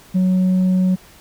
sine tone, 185 Hz, F#3, in tune, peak -10 dBFS, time 0.14-0.96 s, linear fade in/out 20 ms, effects tanh soft clip ceiling -12 dBFS + pink hiss -46 dBFS RMS until 1.2 s

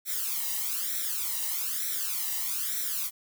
blue noise with flanger, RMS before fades -31 dBFS, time 0.05-3.11 s, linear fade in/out 50 ms, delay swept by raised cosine 0.52 to 1.04 ms, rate 1.1 Hz, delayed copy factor +1, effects none

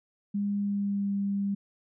sine tone with pitch glide, 202.6 to 199.46 Hz, G#3 to G3, -43 to +30 cents, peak -26 dBFS, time 0.34-1.55 s, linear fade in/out 10 ms, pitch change -27 cents, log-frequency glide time 0.58-1.12 s, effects none

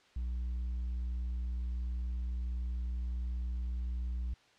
triangle tone with hard clipping, 60.7 Hz, B1, 29 cents flat, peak -32 dBFS, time 0.16-4.34 s, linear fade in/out 5 ms, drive 1 dB, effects white hiss -64 dBFS RMS until 4.58 s + low-pass 4000 Hz 12 dB/octave

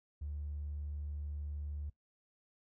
triangle tone, 73.42 Hz, D2, in tune, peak -35 dBFS, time 0.21-1.9 s, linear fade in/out 10 ms, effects noise-tail reverb RT60 0.1 s tail -21 dB re dry + tanh soft clip ceiling -35 dBFS

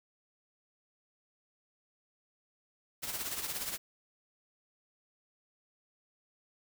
white noise with tremolo, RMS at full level -35 dBFS, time 3.02-3.78 s, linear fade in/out 20 ms, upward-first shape triangle, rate 17 Hz, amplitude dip 65%, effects none

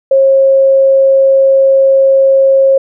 sine tone, 540 Hz, C#5, 45 cents flat, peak -4 dBFS, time 0.11-2.78 s, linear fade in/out 5 ms, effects none

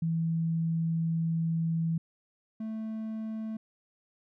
sine / triangle tone pair in turn, 164.2 / 220 Hz, E3 / A3, -6 / 0 cents, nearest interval perfect fourth, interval 506 cents, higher second, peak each -26 / -31 dBFS, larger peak first, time 0.02-1.98 / 2.6-3.57 s, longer first, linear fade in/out 5 ms, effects none

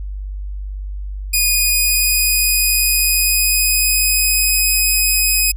5% pulse tone with pitch glide, 2470 to 2519 Hz, D#7 to D#7, -13 to +21 cents, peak -4 dBFS, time 1.33-5.52 s, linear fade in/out 10 ms, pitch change +34 cents, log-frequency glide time 1.47-4.62 s, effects added 49 Hz sine -23 dBFS peak until 5.56 s

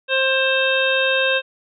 harmonic tone, 529 Hz, C5, 19 cents sharp, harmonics 1 / 2 / 3 / 5 / 6 / 7, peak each -20 / -30 / -21 / -21 / -28 / -25 dBFS, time 0.08-1.42 s, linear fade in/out 50 ms, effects none

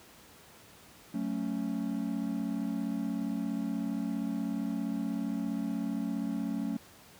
triangle chord, F# minor, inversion none, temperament just, 185 / 222 / 277.5 Hz, F#3 / A3 / C#4, 0 / +16 / +2 cents, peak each -35 / -32 / -33 dBFS, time 1.14-6.77 s, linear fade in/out 5 ms, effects pink hiss -55 dBFS RMS until 7.19 s + high-pass 80 Hz 12 dB/octave

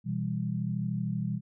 sine chord, E minor, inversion second, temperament just, 123.61 / 164.81 / 197.78 Hz, B2 / E3 / G3, +2 / 0 / +16 cents, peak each -33 / -33 / -33 dBFS, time 0.04-1.41 s, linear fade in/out 50 ms, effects none

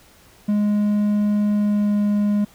triangle tone with pitch glide, 207.7 to 206.4 Hz, G#3 to G#3, 0 to -10 cents, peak -14 dBFS, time 0.48-2.45 s, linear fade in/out 10 ms, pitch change -10 cents, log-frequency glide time 1.51-1.99 s, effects pink hiss -51 dBFS RMS until 2.54 s

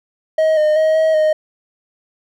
triangle tone with pitch steps, 632 / 611 / 630 / 636 / 620 Hz, D#5 / D#5 / D#5 / D#5 / D#5, +27 / -32 / +21 / +38 / -6 cents, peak -9 dBFS, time 0.38-1.33 s, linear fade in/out 5 ms, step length 190 ms, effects none

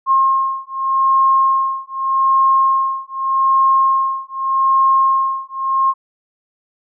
sine beating tone pair, 1070 / 1070.83 Hz, C6 / C6, +38 / +40 cents, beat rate 0.83 Hz, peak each -15 dBFS, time 0.06-5.94 s, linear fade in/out 50 ms, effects none

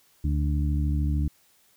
harmonic tone, 73.3 Hz, D2, 3 cents flat, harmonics 1 / 2 / 3 / 4, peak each -23 / -29 / -36 / -34 dBFS, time 0.24-1.28 s, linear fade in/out 5 ms, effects white hiss -62 dBFS RMS until 1.76 s

